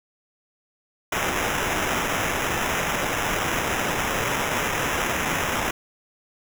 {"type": "noise with sample-and-hold", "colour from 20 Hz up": "white", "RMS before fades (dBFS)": -25, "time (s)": [1.12, 5.71], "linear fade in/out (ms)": 5, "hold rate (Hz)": 4410, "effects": []}